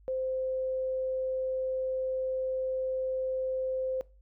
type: tone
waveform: sine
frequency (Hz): 520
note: C5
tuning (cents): -11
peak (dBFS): -29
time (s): 0.08-4.01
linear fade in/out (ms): 0
effects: noise-tail reverb RT60 0.3 s tail -21 dB re dry + added 50 Hz sine -55 dBFS peak until 4.21 s